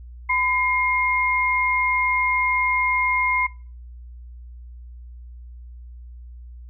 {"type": "tone pair together", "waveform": "sine", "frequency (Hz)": [1007, 2134], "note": ["B5", "C7"], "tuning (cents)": [33, 34], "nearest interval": "octave + minor second", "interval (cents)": 1301, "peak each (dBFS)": [-22, -19], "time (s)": [0.29, 3.47], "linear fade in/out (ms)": 10, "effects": ["noise-tail reverb RT60 0.4 s tail -22 dB re dry", "added 60 Hz sine -37 dBFS peak until 6.69 s"]}